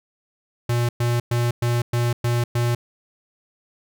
square tone bursts, 119.7 Hz, A#2, 46 cents sharp, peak -19 dBFS, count 7, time 0.69-2.75 s, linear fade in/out 5 ms, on 200 ms, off 110 ms, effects none

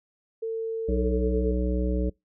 sine tone with pitch glide, 450 to 441.5 Hz, A4 to A4, +39 to +6 cents, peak -27 dBFS, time 0.42-1.52 s, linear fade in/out 10 ms, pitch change -33 cents, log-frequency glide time 0.94-1.21 s
harmonic tone, 61.8 Hz, B1, 2 cents sharp, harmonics 1 / 3 / 5 / 7 / 9, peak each -25 / -30 / -32 / -33 / -35 dBFS, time 0.88-2.1 s, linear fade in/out 10 ms
effects noise-tail reverb RT60 0.2 s tail -26 dB re dry

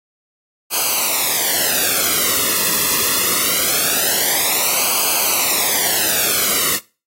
white noise with flanger, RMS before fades -17 dBFS, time 0.7-6.8 s, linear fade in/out 50 ms, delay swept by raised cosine 0.54 to 1.33 ms, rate 0.23 Hz, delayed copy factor -0.85, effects noise-tail reverb RT60 0.3 s tail -20 dB re dry + AAC 48 kbps

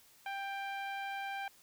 sawtooth tone with low-pass filter, 789 Hz, G5, 11 cents sharp, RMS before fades -40 dBFS, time 0.26-1.48 s, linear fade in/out 2 ms, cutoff 2500 Hz, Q 1.5, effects white hiss -63 dBFS RMS until 1.62 s

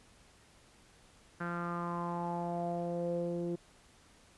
sawtooth tone with low-pass filter sweep, 172.7 Hz, F3, 19 cents flat, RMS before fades -36 dBFS, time 1.4-3.56 s, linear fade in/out 10 ms, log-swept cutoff 1500 to 400 Hz, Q 5.6, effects pink hiss -62 dBFS RMS until 4.37 s + resampled to 24000 Hz

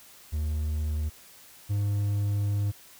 triangle tone pair in turn, 76.4 / 101.98 Hz, D#2 / G#2, -31 / -31 cents, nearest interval perfect fourth, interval 500 cents, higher second, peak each -24 / -22 dBFS, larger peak second, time 0.32-1.1 / 1.69-2.72 s, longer second, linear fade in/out 20 ms, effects white hiss -52 dBFS RMS until 2.99 s

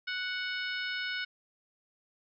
harmonic tone with a mistuned harmonic, 740 Hz, F#5, in tune, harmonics 2 / 3 / 4 / 5 / 6 / 7, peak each -35 / -39 / -41 / -43 / -45 / -46 dBFS, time 0.07-1.25 s, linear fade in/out 10 ms, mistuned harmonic 6, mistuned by -47 cents, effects none

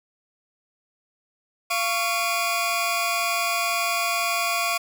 sawtooth tone cluster, 690 / 1116 / 2434 Hz, F5 / C#6 / D#7, -21 / +11 / -39 cents, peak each -23 dBFS, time 1.7-4.78 s, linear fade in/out 10 ms, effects none

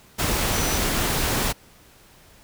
sine tone in noise, 5930 Hz, F#8, 3 cents sharp, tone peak -31 dBFS, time 0.52-0.79 s, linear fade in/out 20 ms, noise pink, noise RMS -23 dBFS, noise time 0.18-1.53 s, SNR -11 dB, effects pink hiss -52 dBFS RMS until 2.43 s

